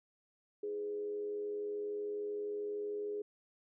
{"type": "tone with frequency modulation", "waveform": "sine", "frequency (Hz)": 415.3, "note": "G#4", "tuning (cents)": 0, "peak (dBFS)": -36, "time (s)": [0.63, 3.22], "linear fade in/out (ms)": 5, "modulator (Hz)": 93, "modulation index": 0.32, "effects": []}